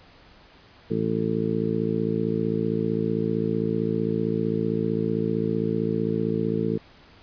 harmonic tone, 55.5 Hz, A1, 16 cents sharp, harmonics 2 / 3 / 4 / 5 / 6 / 7 / 8, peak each -33 / -28 / -28 / -37 / -30 / -33 / -28 dBFS, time 0.9-6.78 s, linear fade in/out 10 ms, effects pink hiss -52 dBFS RMS until 7.22 s + resampled to 11025 Hz

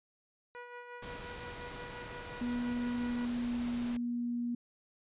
15% pulse tone with tremolo, 486.2 Hz, B4, 27 cents flat, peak -37 dBFS, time 0.55-3.25 s, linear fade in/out 0 ms, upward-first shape sine, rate 5.7 Hz, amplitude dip 45%
pink noise, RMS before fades -46 dBFS, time 1.02-3.97 s, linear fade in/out 5 ms
sine tone with pitch glide, 242.6 to 239.5 Hz, B3 to A#3, -31 to +47 cents, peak -32 dBFS, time 2.41-4.55 s, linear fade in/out 5 ms, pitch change -22 cents, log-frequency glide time 2.57-4.41 s
clicks, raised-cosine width 2 ms, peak -37 / -37 dBFS, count 2, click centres 3.429 / 3.447 s
effects resampled to 8000 Hz

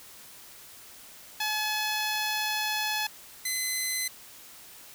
10% pulse tone pair in turn, 854 / 2035 Hz, G#5 / C7, +48 / -49 cents, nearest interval octave + minor third, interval 1503 cents, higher second, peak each -19 dBFS, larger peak neither, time 1.4-3.07 / 3.45-4.08 s, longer first, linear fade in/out 5 ms, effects white hiss -49 dBFS RMS until 4.94 s

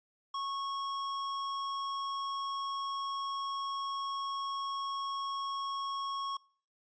square tone, 1100 Hz, C#6, 14 cents flat, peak -35 dBFS, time 0.34-6.37 s, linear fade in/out 5 ms, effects noise-tail reverb RT60 0.5 s tail -26 dB re dry + resampled to 16000 Hz

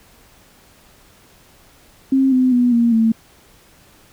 sine tone with pitch steps, 267.2 / 255.9 / 245 / 234.6 / 224.7 Hz, C4 / C4 / B3 / A#3 / A3, +36 / -38 / -14 / +11 / +37 cents, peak -11 dBFS, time 2.12-3.12 s, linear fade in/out 5 ms, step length 200 ms, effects pink hiss -50 dBFS RMS until 4.12 s

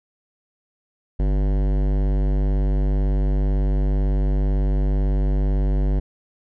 sine tone with hard clipping, 49 Hz, G1, in tune, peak -19 dBFS, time 1.19-6 s, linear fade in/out 10 ms, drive 18 dB, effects none

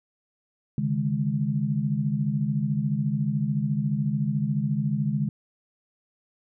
sine chord, C# suspended second, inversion none, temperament equal with one note detuned, 138.59 / 152.54 / 207.7 Hz, C#3 / D#3 / G#3, 0 / -34 / 0 cents, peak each -27 dBFS, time 0.78-5.29 s, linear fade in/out 2 ms, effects none

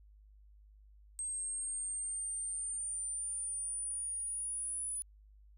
sine linear sweep, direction up, 8372 to 9910 Hz, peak -36 dBFS, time 1.19-5.02 s, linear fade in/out 0 ms, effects added 51 Hz sine -57 dBFS peak until 5.57 s

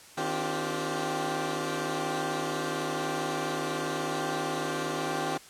15% pulse tone cluster, 156.4 / 260.6 / 288.5 / 354.5 / 390.4 Hz, D#3 / C4 / D4 / F4 / G4, +9 / -7 / -31 / +26 / -7 cents, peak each -30 / -30 / -33 / -29 / -28 dBFS, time 0.17-5.38 s, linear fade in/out 10 ms, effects white hiss -51 dBFS RMS until 5.49 s + low-pass 10000 Hz 12 dB/octave

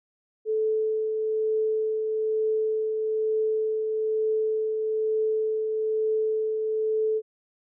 sine tone with tremolo, 436 Hz, A4, 16 cents flat, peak -21 dBFS, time 0.45-7.22 s, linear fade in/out 50 ms, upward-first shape triangle, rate 1.1 Hz, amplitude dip 35%, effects none

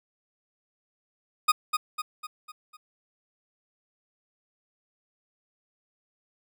40% pulse tone with echo, 1238 Hz, D#6, 9 cents flat, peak -16 dBFS, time 1.48-1.52 s, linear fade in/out 10 ms, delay 250 ms, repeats 5, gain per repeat -6 dB, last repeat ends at 2.77 s, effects none

